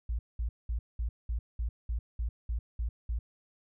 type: tone bursts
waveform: sine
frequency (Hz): 57.6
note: A#1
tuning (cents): -20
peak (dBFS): -29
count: 11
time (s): 0.09-3.19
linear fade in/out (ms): 5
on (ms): 100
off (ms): 200
effects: none